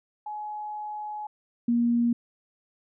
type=tone pair in turn; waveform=sine; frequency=844 / 236.8 Hz; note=G#5 / A#3; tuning=+28 / +27 cents; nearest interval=octave + minor seventh; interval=2201 cents; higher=first; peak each=-32 / -20 dBFS; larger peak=second; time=0.26-1.27 / 1.68-2.13 s; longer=first; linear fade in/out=5 ms; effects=none